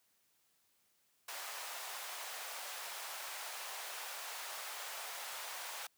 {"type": "high-pass noise", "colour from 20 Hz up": "pink", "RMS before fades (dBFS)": -45, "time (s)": [1.28, 5.87], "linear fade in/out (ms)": 5, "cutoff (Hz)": 660, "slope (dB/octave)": 24, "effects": ["white hiss -75 dBFS RMS until 5.97 s", "high-pass 60 Hz 12 dB/octave"]}